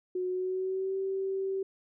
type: tone with pitch glide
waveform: sine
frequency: 365.6 to 385.6 Hz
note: F#4 to G4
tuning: -21 to -28 cents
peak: -29 dBFS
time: 0.15-1.63 s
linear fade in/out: 5 ms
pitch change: +93 cents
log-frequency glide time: 0.28-0.97 s
effects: none